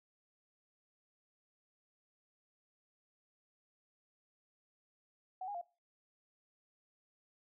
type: tone with pitch steps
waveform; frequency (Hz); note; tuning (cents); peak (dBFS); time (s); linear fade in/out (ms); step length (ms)
sine; 747 / 817 / 697; F#5 / G#5 / F5; +16 / -29 / -4; -39; 5.41-5.614; 5; 68
effects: noise-tail reverb RT60 0.3 s tail -20 dB re dry